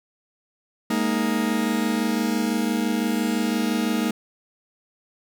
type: chord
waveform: 40% pulse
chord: Ab suspended second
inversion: none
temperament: just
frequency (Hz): 207.7 / 233.6 / 311.5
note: Ab3 / Bb3 / Eb4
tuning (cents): 0 / +4 / +2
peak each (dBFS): -25 / -23 / -26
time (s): 0.9-4.11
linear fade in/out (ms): 5
effects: none